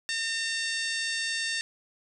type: harmonic tone with a mistuned harmonic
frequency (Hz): 909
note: A#5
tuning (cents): -44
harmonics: 2 / 3 / 4 / 5 / 6 / 7 / 8 / 9 / 10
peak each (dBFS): -32 / -36 / -36 / -36 / -38 / -42 / -46 / -41 / -46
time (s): 0.09-1.61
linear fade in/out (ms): 0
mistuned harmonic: 9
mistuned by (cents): -22
effects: none